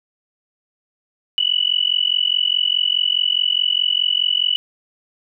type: tone with amplitude modulation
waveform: sine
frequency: 2960 Hz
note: F#7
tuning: in tune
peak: -11 dBFS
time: 1.38-4.56 s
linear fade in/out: 0 ms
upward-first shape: sine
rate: 44.8 Hz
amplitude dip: 100%
effects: none